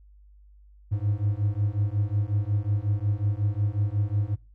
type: beating tone pair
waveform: triangle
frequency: 100.3 / 105.8 Hz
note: G2 / G#2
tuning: +40 / +33 cents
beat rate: 5.5 Hz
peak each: -24 dBFS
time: 0.91-4.36 s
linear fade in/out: 20 ms
effects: noise-tail reverb RT60 0.3 s tail -23 dB re dry + added 50 Hz sine -50 dBFS peak until 4.54 s